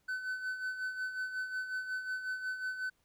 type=tone with tremolo; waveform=triangle; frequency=1513 Hz; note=F#6; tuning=38 cents sharp; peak=-31 dBFS; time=0.08-2.9 s; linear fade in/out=10 ms; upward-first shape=sine; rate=5.5 Hz; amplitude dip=60%; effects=pink hiss -75 dBFS RMS until 3.04 s